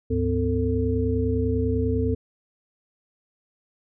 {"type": "tone cluster", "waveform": "sine", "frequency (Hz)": [72.9, 102.9, 254, 446.2], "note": ["D2", "G#2", "B3", "A4"], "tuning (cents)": [-12, -16, 49, 24], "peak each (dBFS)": -26, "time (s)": [0.1, 2.15], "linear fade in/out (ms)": 10, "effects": []}